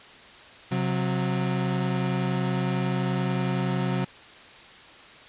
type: tone pair together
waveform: 35% pulse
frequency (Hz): 132.4 / 183.44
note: C3 / F#3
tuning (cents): +21 / -15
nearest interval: tritone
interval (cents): 564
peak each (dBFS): -25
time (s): 0.71-4.05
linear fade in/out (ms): 10
effects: white hiss -47 dBFS RMS until 5.28 s + resampled to 8000 Hz